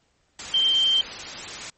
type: tone in noise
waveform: sine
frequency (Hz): 3136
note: G7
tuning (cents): 0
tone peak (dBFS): -17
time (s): 0.54-1.01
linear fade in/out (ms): 2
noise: white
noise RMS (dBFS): -34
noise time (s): 0.39-1.7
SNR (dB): +14
effects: pink hiss -67 dBFS RMS until 1.77 s + MP3 32 kbps